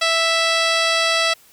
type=tone with low-pass filter; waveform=10% pulse; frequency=659.3 Hz; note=E5; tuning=in tune; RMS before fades=-18 dBFS; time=0.01-1.34 s; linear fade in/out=10 ms; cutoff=6300 Hz; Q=2.6; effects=white hiss -51 dBFS RMS until 1.52 s